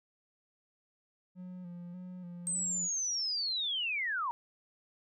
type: tone with vibrato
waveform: triangle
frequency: 178.2 Hz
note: F3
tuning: 35 cents sharp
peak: -40 dBFS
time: 1.35-2.89 s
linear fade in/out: 50 ms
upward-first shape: square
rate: 1.7 Hz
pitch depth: 34 cents each way
type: linear sweep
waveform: sine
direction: down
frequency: 8372 to 908 Hz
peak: -31 dBFS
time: 2.47-4.31 s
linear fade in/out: 0 ms
effects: none